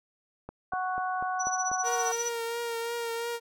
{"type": "click train", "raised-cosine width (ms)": 1, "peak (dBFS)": -25, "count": 6, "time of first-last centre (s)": [0.49, 1.715], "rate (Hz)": 4.08}
{"type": "harmonic tone", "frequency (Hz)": 370, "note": "F#4", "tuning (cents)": 0, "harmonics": [2, 3, 4], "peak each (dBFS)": [-30, -34, -36], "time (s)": [0.72, 2.12], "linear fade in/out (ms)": 5}
{"type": "tone with tremolo", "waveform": "sine", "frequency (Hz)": 5920, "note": "F#8", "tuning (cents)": 0, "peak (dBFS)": -27, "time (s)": [1.39, 2.3], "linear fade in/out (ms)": 20, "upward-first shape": "triangle", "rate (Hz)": 15, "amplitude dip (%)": 100}
{"type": "tone with vibrato", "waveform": "sawtooth", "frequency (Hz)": 466.2, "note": "A#4", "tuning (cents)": 0, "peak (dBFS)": -27, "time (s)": [1.83, 3.4], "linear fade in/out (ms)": 50, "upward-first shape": "triangle", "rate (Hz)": 2.9, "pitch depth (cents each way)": 28}
{"effects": []}